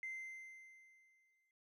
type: tone with exponential decay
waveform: triangle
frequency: 2078 Hz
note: C7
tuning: 12 cents flat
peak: -38 dBFS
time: 0.03-1.51 s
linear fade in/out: 1 ms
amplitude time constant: 320 ms
effects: tanh soft clip ceiling -39 dBFS + resampled to 32000 Hz